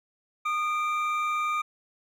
triangle tone pair together, 1227.9 / 2349 Hz, D#6 / D7, -23 / 0 cents, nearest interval major seventh, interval 1123 cents, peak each -24 / -31 dBFS, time 0.45-1.62 s, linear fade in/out 10 ms, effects none

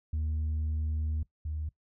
sine tone pair in turn, 77.5 / 76.83 Hz, D#2 / D#2, -6 / -21 cents, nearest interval unison, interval 15 cents, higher first, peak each -26 / -31 dBFS, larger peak first, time 0.13-1.23 / 1.45-1.69 s, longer first, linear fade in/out 5 ms, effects noise-tail reverb RT60 0.1 s tail -20 dB re dry + tanh soft clip ceiling -27 dBFS

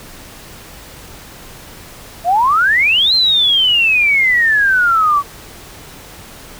sine exponential two-way sweep, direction up then down, 659.3 to 4186 to 1120 Hz, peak -9 dBFS, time 2.24-5.23 s, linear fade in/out 50 ms, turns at 3.14 s, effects pink hiss -36 dBFS RMS until 6.59 s

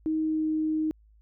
sine tone with pitch glide, 314.6 to 312.1 Hz, D#4 to D#4, +19 to +5 cents, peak -24 dBFS, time 0.06-0.91 s, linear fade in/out 0 ms, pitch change -14 cents, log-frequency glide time 0.19-0.46 s, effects added 53 Hz sine -55 dBFS peak until 1.21 s

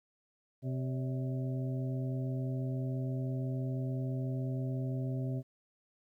harmonic tone with a mistuned harmonic, 129.8 Hz, C3, 13 cents flat, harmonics 1 / 2 / 3 / 4 / 5, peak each -33 / -40 / -46 / -49 / -48 dBFS, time 0.62-5.43 s, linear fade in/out 50 ms, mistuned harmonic 4, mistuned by +140 cents, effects 12-bit

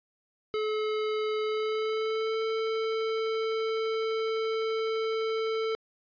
square tone with pitch glide, 430 to 444.1 Hz, A4 to A4, -40 to +16 cents, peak -28 dBFS, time 0.54-5.75 s, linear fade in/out 0 ms, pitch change +56 cents, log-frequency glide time 1.42-2.41 s, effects resampled to 11025 Hz

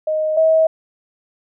sine tone pair in turn, 622.3 / 640.2 Hz, D#5 / D#5, 0 / +49 cents, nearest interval unison, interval 49 cents, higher second, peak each -16 / -10 dBFS, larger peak second, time 0.07-0.37 / 0.37-0.67 s, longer neither, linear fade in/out 5 ms, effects none

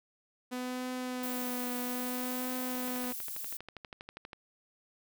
sawtooth tone with vibrato, 250 Hz, B3, 21 cents sharp, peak -31 dBFS, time 0.51-3.13 s, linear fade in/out 20 ms, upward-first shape triangle, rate 0.61 Hz, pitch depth 25 cents each way
violet noise, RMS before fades -40 dBFS, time 1.23-3.57 s, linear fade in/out 2 ms
click train, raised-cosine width 0.3 ms, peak -28 dBFS, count 19, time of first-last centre 2.88-4.332 s, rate 12.4 Hz
effects none

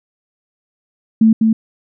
sine tone with echo, 221.9 Hz, A3, 15 cents sharp, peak -6 dBFS, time 1.21-1.33 s, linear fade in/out 5 ms, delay 200 ms, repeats 1, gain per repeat -3 dB, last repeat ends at 1.53 s, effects none

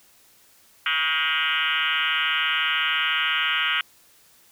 sine tone with frequency modulation, 2200 Hz, C#7, 14 cents flat, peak -20 dBFS, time 0.86-3.81 s, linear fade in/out 2 ms, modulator 154 Hz, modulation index 6.2, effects white hiss -56 dBFS RMS until 4.51 s

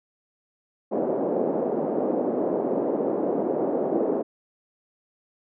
white band-pass noise, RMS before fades -25 dBFS, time 0.91-4.23 s, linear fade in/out 20 ms, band 230 to 570 Hz, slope 24 dB/octave, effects none

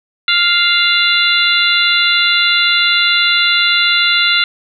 harmonic tone with a mistuned harmonic, 698.5 Hz, F5, in tune, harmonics 2 / 3 / 4 / 5 / 6, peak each -16 / -16 / -16 / -16 / -16 dBFS, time 0.28-4.44 s, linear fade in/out 2 ms, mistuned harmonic 6, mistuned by -75 cents, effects none

